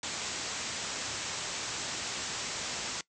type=low-pass noise; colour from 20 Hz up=white; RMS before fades=-37 dBFS; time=0.03-3.01 s; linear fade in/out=2 ms; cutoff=7900 Hz; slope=96 dB/octave; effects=noise-tail reverb RT60 0.1 s tail -20 dB re dry + high-pass 60 Hz 12 dB/octave